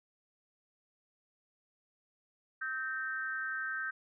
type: tone with amplitude modulation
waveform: sine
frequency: 1559 Hz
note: G6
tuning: 10 cents flat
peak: -30 dBFS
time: 2.61-3.91 s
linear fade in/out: 10 ms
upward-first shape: sine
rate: 269 Hz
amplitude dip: 90%
effects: none